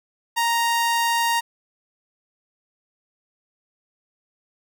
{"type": "tone", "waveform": "sawtooth", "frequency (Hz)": 932.3, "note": "A#5", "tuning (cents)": 0, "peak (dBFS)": -15, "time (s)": [0.36, 1.41], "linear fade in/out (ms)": 20, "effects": []}